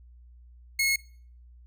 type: tone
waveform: sawtooth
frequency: 2173 Hz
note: C#7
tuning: 35 cents flat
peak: -19 dBFS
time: 0.79-0.96 s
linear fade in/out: 5 ms
effects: noise-tail reverb RT60 0.5 s tail -23 dB re dry + added 60 Hz sine -49 dBFS peak until 1.66 s